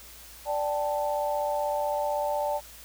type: chord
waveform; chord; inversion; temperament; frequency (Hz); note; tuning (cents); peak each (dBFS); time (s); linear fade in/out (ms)
sine; D suspended fourth; none; equal; 587.3 / 784 / 880; D5 / G5 / A5; 0 / 0 / 0; -28 / -33 / -30; 0.45-2.61; 50
effects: added 57 Hz sine -53 dBFS peak until 2.84 s + white hiss -48 dBFS RMS until 2.84 s